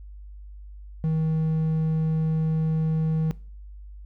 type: tone with hard clipping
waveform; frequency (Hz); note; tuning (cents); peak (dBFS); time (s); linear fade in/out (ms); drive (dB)
triangle; 158.9; D#3; +37; -22; 1.04-3.31; 0; 6
effects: noise-tail reverb RT60 0.4 s tail -20 dB re dry + added 50 Hz sine -39 dBFS peak until 4.05 s